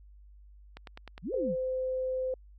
click train, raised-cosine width 0.3 ms, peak -28 dBFS, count 5, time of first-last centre 0.77-1.179 s, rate 9.78 Hz
sine exponential two-way sweep, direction up then down, 138.59 to 546 to 138.59 Hz, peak -32 dBFS, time 1.22-1.56 s, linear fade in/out 50 ms, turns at 1.33 s
sine tone, 516 Hz, C5, 24 cents flat, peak -29 dBFS, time 1.34-2.34 s, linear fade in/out 2 ms
effects added 50 Hz sine -51 dBFS peak until 2.58 s

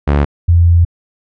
sawtooth / sine tone pair in turn, 71.9 / 85.5 Hz, D2 / F2, -36 / -36 cents, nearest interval minor third, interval 300 cents, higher second, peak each -5 dBFS, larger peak neither, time 0.07-0.25 / 0.48-0.85 s, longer second, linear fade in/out 10 ms, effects low-pass 2000 Hz 12 dB/octave

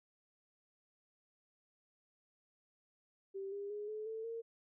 sine tone with pitch steps, 389.9 / 402.7 / 416 / 429.6 / 443.8 / 458.3 Hz, G4 / G4 / G#4 / A4 / A4 / A#4, -9 / +47 / +3 / -41 / +15 / -29 cents, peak -40 dBFS, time 3.34-4.42 s, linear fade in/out 20 ms, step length 180 ms, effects none

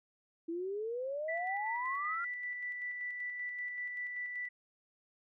sine exponential sweep, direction up, 325.2 to 1423 Hz, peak -35 dBFS, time 0.48-2.25 s, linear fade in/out 10 ms
sine tone with tremolo, 1972 Hz, B6, 3 cents flat, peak -36 dBFS, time 1.28-4.49 s, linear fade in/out 10 ms, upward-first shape square, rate 5.2 Hz, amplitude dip 30%
effects none

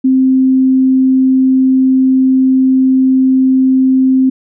sine tone, 261.6 Hz, C4, in tune, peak -6 dBFS, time 0.04-4.3 s, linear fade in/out 10 ms, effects none

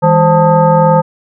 sine tone with frequency modulation, 523.3 Hz, C5, in tune, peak -5 dBFS, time 0.02-1.02 s, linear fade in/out 20 ms, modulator 363 Hz, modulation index 1.4, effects none

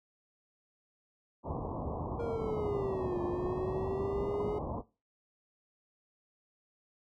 pink low-pass noise, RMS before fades -36 dBFS, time 1.43-4.83 s, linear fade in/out 50 ms, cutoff 1100 Hz, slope 96 dB/octave
triangle linear two-way sweep, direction down then up, 471.7 to 349.2 to 420.9 Hz, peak -31 dBFS, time 2.19-4.59 s, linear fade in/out 10 ms, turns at 3.21 s
effects noise-tail reverb RT60 0.3 s tail -20 dB re dry + high-pass 60 Hz 12 dB/octave

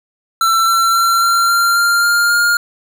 square tone with pitch steps, 1342 / 1352.1 / 1362.3 / 1372.6 / 1382.9 / 1393.3 / 1403.8 / 1414.4 Hz, E6 / E6 / F6 / F6 / F6 / F6 / F6 / F6, +31 / +44 / -43 / -30 / -17 / -4 / +9 / +22 cents, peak -11 dBFS, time 0.41-2.57 s, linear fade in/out 2 ms, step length 270 ms, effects none

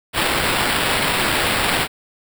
blue noise with sample-and-hold, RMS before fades -19 dBFS, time 0.13-1.88 s, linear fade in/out 50 ms, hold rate 6300 Hz, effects none

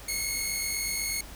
10% pulse tone pair together, 2152 / 2200 Hz, C7 / C#7, +48 / -14 cents, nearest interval unison, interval 38 cents, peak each -23 / -22 dBFS, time 0.08-1.21 s, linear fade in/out 5 ms, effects added 50 Hz sine -45 dBFS peak until 1.35 s + pink hiss -46 dBFS RMS until 1.35 s

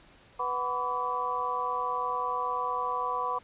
sine tone cluster, 493.8 / 744 / 999 / 1148 Hz, B4 / F#5 / B5 / D6, 0 / +9 / +20 / -40 cents, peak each -37 / -37 / -31 / -32 dBFS, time 0.39-3.39 s, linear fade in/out 10 ms, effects pink hiss -57 dBFS RMS until 3.43 s + resampled to 8000 Hz

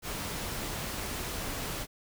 pink noise, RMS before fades -36 dBFS, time 0.02-1.87 s, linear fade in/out 50 ms, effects none

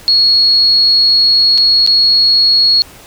sine tone with dropouts, 4328 Hz, C#8, 42 cents flat, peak -6 dBFS, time 0.08-2.82 s, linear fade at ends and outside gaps 0 ms, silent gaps 1.577-1.581 / 1.864-1.874 s, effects pink hiss -37 dBFS RMS until 3.06 s

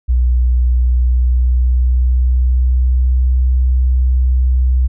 sine tone with pitch glide, 61.4 to 63.35 Hz, B1 to B1, -9 to +45 cents, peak -9 dBFS, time 0.08-4.88 s, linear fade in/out 20 ms, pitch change +54 cents, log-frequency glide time 0.74-3.41 s, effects none

